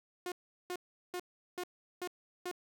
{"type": "tone bursts", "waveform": "sawtooth", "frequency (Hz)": 358.9, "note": "F4", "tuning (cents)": 47, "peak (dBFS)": -33, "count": 6, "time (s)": [0.26, 2.514], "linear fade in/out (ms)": 2, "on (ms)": 59, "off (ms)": 380, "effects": []}